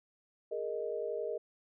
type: chord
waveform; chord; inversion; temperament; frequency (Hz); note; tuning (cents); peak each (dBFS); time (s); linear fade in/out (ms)
sine; Ab suspended second; none; equal; 415.3 / 466.2 / 622.3; Ab4 / Bb4 / Eb5; 0 / 0 / 0; -39 / -37 / -39; 0.51-1.38; 10
effects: none